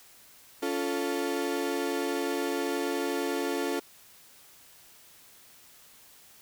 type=chord; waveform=35% pulse; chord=Db augmented; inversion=none; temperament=equal with one note detuned; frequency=280.7 / 349.2 / 440 Hz; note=Db4 / F4 / A4; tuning=+22 / 0 / 0 cents; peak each=-31 dBFS; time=0.62-3.8 s; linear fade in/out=10 ms; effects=white hiss -55 dBFS RMS until 6.41 s